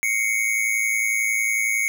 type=tone pair together; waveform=square; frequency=2121 / 2232 Hz; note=C7 / C#7; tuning=+23 / +11 cents; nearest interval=minor second; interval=88 cents; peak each=-25 / -22 dBFS; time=0.03-1.88 s; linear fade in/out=0 ms; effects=none